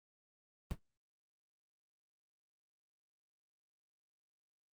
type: noise with exponential decay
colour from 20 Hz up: brown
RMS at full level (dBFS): -32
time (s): 0.71-0.79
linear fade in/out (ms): 0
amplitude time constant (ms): 16
effects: Opus 24 kbps